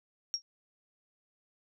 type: tone with exponential decay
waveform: sine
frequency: 5588 Hz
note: F8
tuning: in tune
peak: -25 dBFS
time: 0.34-0.42 s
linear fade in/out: 0 ms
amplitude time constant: 17 ms
effects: none